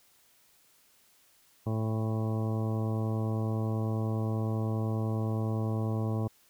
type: harmonic tone with a mistuned harmonic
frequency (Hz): 110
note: A2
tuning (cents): 0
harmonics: 1 / 2 / 3 / 4 / 5 / 6 / 7 / 9 / 10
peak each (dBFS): -29 / -35 / -39 / -41 / -43 / -45 / -46 / -48 / -49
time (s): 1.66-6.28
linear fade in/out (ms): 10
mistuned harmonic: 7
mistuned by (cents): +49
effects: white hiss -64 dBFS RMS until 6.49 s